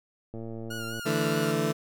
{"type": "click train", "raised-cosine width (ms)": 2, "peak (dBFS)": -26, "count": 75, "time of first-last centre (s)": [0.34, 0.995], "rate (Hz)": 113}
{"type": "tone with vibrato", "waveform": "sawtooth", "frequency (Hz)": 1424, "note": "F6", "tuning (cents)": 33, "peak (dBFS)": -32, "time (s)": [0.7, 1.52], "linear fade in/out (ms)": 10, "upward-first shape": "sine", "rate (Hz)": 4.7, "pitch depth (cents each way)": 45}
{"type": "chord", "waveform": "20% pulse", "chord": "D suspended second", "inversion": "none", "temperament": "just", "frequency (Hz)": [146.83, 165.19, 220.2], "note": ["D3", "E3", "A3"], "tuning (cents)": [0, 4, 2], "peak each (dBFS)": -25, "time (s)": [1.05, 1.73], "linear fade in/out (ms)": 20}
{"effects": []}